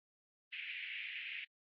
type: band-pass noise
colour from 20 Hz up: white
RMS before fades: -45 dBFS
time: 0.52-1.45 s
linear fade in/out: 10 ms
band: 2000 to 2800 Hz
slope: 48 dB/octave
effects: AAC 32 kbps